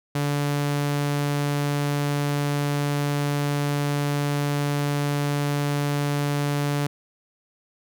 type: tone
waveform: sawtooth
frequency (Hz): 144.4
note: D3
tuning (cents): -29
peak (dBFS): -18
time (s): 0.15-6.87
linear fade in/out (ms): 5
effects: none